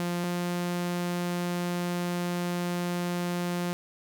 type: tone pair in turn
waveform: sawtooth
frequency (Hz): 174.61 / 175.82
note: F3 / F3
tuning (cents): 0 / +12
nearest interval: unison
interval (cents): 12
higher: second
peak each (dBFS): -24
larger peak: neither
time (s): 0-0.24 / 0.24-3.73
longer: second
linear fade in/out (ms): 0
effects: none